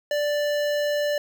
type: tone with notch filter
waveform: square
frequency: 587.3 Hz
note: D5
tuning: in tune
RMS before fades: -24 dBFS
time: 0.11-1.18 s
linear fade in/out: 2 ms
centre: 10000 Hz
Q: 0.81
effects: 9-bit